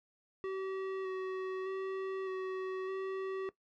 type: tone with vibrato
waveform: square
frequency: 379.5 Hz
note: F#4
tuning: 44 cents sharp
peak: -36 dBFS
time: 0.44-3.49 s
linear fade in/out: 0 ms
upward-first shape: square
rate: 0.82 Hz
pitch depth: 14 cents each way
effects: noise-tail reverb RT60 0.1 s tail -17 dB re dry + low-pass 2000 Hz 12 dB/octave